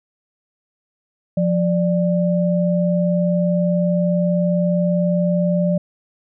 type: tone pair together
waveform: sine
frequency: 176.2 / 590.8 Hz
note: F3 / D5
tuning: +16 / +10 cents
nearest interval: octave + major sixth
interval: 2094 cents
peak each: -16 / -20 dBFS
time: 1.37-5.78 s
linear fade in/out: 5 ms
effects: none